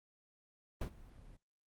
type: noise with ADSR envelope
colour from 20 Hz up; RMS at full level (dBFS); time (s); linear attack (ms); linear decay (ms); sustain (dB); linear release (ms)
brown; -34; 0.81-1.37; 5; 79; -22; 7
effects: noise-tail reverb RT60 0.2 s tail -25 dB re dry + Opus 24 kbps